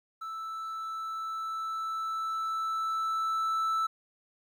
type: tone with level ramp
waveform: triangle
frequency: 1318.5 Hz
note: E6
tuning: in tune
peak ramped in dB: -34 to -24 dBFS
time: 0.21-3.87 s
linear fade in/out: 10 ms
effects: 11-bit